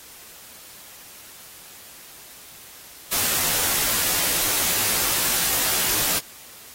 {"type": "noise with comb filter", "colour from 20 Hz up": "white", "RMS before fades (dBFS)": -22, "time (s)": [3.11, 6.2], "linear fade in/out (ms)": 20, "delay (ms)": 15, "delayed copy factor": -0.75, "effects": ["white hiss -44 dBFS RMS until 6.74 s", "AAC 48 kbps"]}